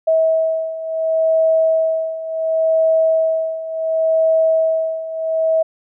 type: beating tone pair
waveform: sine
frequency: 644 / 644.7 Hz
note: E5 / E5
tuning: -41 / -39 cents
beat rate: 0.7 Hz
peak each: -19 / -15 dBFS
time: 0.07-5.63 s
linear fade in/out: 10 ms
effects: none